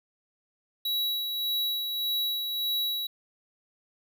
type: tone with tremolo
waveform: square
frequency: 3900 Hz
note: B7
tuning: 23 cents flat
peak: -26 dBFS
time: 0.85-3.07 s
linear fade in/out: 5 ms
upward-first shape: sine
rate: 1.7 Hz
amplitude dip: 40%
effects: none